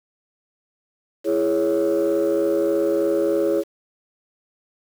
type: chord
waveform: sine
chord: C# minor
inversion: first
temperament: just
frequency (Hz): 332.6 / 415.8 / 554.4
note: E4 / G#4 / C#5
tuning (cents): +16 / +2 / 0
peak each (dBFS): -20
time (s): 1.24-3.64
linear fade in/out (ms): 50
effects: tanh soft clip ceiling -13 dBFS + 7-bit